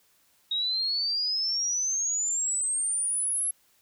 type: exponential sweep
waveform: sine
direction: up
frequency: 3764 to 11175 Hz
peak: -25 dBFS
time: 0.51-3.51 s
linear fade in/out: 5 ms
effects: white hiss -65 dBFS RMS until 3.81 s